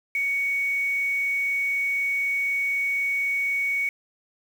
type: tone with quantisation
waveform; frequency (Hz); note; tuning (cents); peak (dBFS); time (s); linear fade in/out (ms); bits
sine; 2234; C#7; +13; -22; 0.15-3.89; 2; 7
effects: none